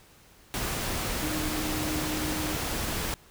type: tone in noise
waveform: sine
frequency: 307.5 Hz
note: D#4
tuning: 20 cents flat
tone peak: -32 dBFS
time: 1.22-2.55 s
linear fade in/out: 0 ms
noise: pink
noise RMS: -31 dBFS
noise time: 0.54-3.14 s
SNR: -4 dB
effects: pink hiss -56 dBFS RMS until 3.3 s